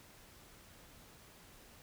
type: silence
effects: pink hiss -59 dBFS RMS until 1.82 s